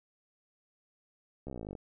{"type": "slowing click train", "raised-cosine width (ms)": 2, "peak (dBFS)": -28, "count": 17, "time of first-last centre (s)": [1.47, 1.752], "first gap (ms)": 14, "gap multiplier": 1.03, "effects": []}